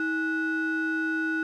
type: ring-modulated tone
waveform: triangle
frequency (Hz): 575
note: D5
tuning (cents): -37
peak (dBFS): -20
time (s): 0-1.43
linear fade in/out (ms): 2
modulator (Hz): 895
effects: none